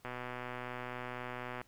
click train, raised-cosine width 0.5 ms, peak -26 dBFS, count 195, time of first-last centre 0.05-1.615 s, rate 124 Hz, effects pink hiss -67 dBFS RMS until 1.67 s

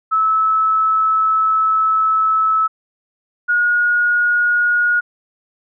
sine tone pair in turn, 1302 / 1442 Hz, E6 / F#6, -22 / -45 cents, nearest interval major second, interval 177 cents, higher second, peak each -12 dBFS, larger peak neither, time 0.11-2.68 / 3.48-5.01 s, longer first, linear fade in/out 20 ms, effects none

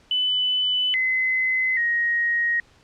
sine tone with pitch steps, 2999 / 2040 / 1880 Hz, F#7 / C7 / A#6, +23 / -44 / +14 cents, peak -19 dBFS, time 0.11-2.6 s, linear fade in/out 2 ms, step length 830 ms, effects pink hiss -56 dBFS RMS until 2.83 s + low-pass 6000 Hz 12 dB/octave

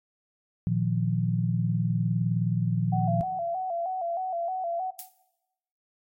sine chord, Bb suspended fourth, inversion none, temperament just, 116.54 / 155.39 / 174.81 Hz, Bb2 / Eb3 / F3, 0 / -2 / +2 cents, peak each -27 / -29 / -26 dBFS, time 0.67-3.21 s, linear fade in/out 0 ms
sine tone with vibrato, 714 Hz, F5, 38 cents sharp, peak -27 dBFS, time 2.92-4.91 s, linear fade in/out 10 ms, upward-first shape square, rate 3.2 Hz, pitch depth 81 cents each way
violet noise with exponential decay, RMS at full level -32 dBFS, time 4.99-5.14 s, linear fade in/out 1 ms, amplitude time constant 32 ms
effects noise-tail reverb RT60 0.9 s tail -17 dB re dry + MP3 64 kbps

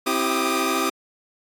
sawtooth tone cluster, 263.9 / 330.3 / 389.1 / 1187 / 1245 Hz, C4 / E4 / G4 / D6 / D#6, +15 / +4 / -13 / +18 / +1 cents, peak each -23 dBFS, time 0.06-0.9 s, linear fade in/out 10 ms, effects AAC 64 kbps

